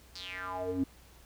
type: tone with band-pass filter sweep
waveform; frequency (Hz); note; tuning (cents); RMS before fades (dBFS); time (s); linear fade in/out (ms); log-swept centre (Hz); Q
square; 92.5; F#2; 0; -36; 0.15-0.84; 5; 5000 to 240; 6
effects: added 60 Hz sine -58 dBFS peak until 1.25 s + pink hiss -59 dBFS RMS until 1.25 s